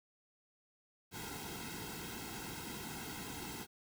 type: noise with comb filter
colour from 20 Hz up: pink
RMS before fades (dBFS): -45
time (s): 1.11-3.67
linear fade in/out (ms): 50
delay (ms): 1.7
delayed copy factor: -1
effects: none